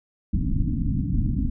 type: low-pass noise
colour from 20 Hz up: pink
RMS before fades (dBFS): -23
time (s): 0.33-1.5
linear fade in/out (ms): 10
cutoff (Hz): 300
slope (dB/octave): 96
effects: none